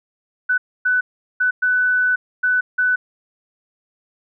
sine tone bursts at uneven times, 1496 Hz, F#6, 19 cents sharp, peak -14 dBFS, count 6, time 0.49-0.58 / 0.85-1.01 / 1.4-1.51 / 1.62-2.16 / 2.43-2.61 / 2.78-2.96 s, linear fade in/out 10 ms, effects none

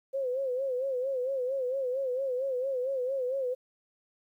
sine tone with vibrato, 521 Hz, C5, 7 cents flat, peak -28 dBFS, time 0.13-3.55 s, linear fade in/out 20 ms, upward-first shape sine, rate 4.4 Hz, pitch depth 95 cents each way, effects 11-bit

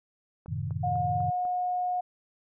click train, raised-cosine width 1 ms, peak -34 dBFS, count 5, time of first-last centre 0.46-1.453 s, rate 4.03 Hz
sine chord, F# diminished seventh, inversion none, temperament equal, 92.5 / 110 / 130.81 / 155.56 Hz, F#2 / A2 / C3 / Eb3, 0 / 0 / 0 / 0 cents, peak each -35 dBFS, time 0.48-1.31 s, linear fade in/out 10 ms
sine tone with pitch glide, 718 to 723 Hz, F5 to F#5, +48 to -40 cents, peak -26 dBFS, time 0.83-2.01 s, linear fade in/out 10 ms, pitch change +12 cents, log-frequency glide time 1.03-1.4 s
effects none

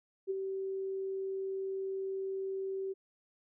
sine tone with ADSR envelope, 385.3 Hz, G4, 30 cents flat, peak -29 dBFS, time 0.27-2.94 s, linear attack 34 ms, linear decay 21 ms, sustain -5 dB, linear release 24 ms, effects none

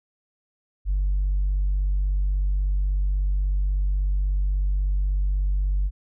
sine tone, 48.18 Hz, G1, 29 cents flat, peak -18 dBFS, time 0.85-5.91 s, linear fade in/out 50 ms, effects tanh soft clip ceiling -17 dBFS

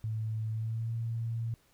sine tone with pitch glide, 110 to 114.87 Hz, A2 to A#2, 0 to -25 cents, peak -31 dBFS, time 0.04-1.54 s, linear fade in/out 0 ms, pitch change +75 cents, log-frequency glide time 0.51-0.93 s, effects pink hiss -67 dBFS RMS until 1.73 s

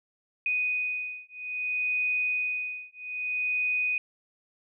sine beating tone pair, 2489 / 2489.61 Hz, D#7 / D#7, 0 / 0 cents, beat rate 0.61 Hz, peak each -30 dBFS, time 0.46-3.98 s, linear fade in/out 2 ms, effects none

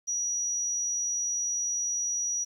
sine tone, 5810 Hz, F#8, 32 cents flat, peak -27 dBFS, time 0.07-2.45 s, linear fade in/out 20 ms, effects 10-bit

